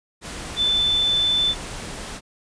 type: tone in noise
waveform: sine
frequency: 3520 Hz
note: A7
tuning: in tune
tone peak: -17 dBFS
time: 0.56-1.55 s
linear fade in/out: 50 ms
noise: pink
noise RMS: -33 dBFS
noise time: 0.21-2.21 s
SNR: +13 dB
effects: resampled to 22050 Hz